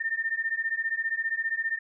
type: beating tone pair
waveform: sine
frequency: 1800 / 1815 Hz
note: A6 / A#6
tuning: +39 / -47 cents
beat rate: 15 Hz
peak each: -30 / -29 dBFS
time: 0-1.79 s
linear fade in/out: 10 ms
effects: none